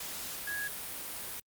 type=tone in noise; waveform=sine; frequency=1661.2 Hz; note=G#6; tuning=in tune; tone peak=-34 dBFS; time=0.47-0.68 s; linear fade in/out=5 ms; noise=white; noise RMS=-40 dBFS; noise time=0-1.4 s; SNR=+3 dB; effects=Opus 48 kbps